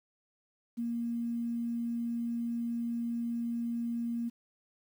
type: tone with quantisation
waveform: sine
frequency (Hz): 234.6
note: A#3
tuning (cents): +11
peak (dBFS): -31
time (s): 0.77-4.3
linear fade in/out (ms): 20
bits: 10
effects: none